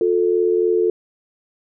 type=tone pair together; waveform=sine; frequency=357.3 / 440.9 Hz; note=F4 / A4; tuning=+40 / +4 cents; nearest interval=major third; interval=364 cents; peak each=-17 dBFS; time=0.01-0.9 s; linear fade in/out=2 ms; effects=none